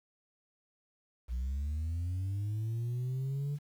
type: linear sweep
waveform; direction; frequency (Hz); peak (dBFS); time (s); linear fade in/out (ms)
sine; up; 58.27 to 146.83; -29; 1.28-3.59; 50
effects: tanh soft clip ceiling -31 dBFS + 10-bit